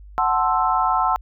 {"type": "chord", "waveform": "sine", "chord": "F# half-diminished seventh", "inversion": "none", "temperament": "equal", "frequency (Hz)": [740, 880, 1046.5, 1318.5], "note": ["F#5", "A5", "C6", "E6"], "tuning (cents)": [0, 0, 0, 0], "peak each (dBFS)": -22, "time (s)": [0.18, 1.16], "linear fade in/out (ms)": 0, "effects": ["added 50 Hz sine -39 dBFS peak until 1.21 s"]}